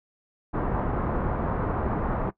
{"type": "low-pass noise", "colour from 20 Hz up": "pink", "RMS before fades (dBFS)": -27, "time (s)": [0.53, 2.31], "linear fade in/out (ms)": 20, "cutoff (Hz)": 1300, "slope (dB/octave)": 24, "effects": ["noise-tail reverb RT60 0.1 s tail -19 dB re dry"]}